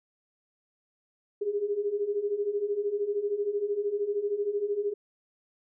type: beating tone pair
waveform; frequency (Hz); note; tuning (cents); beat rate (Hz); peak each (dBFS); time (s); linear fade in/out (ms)
sine; 400.2 / 413.2; G4 / G#4; +36 / -9; 13; -32 / -28; 1.41-4.94; 10
effects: none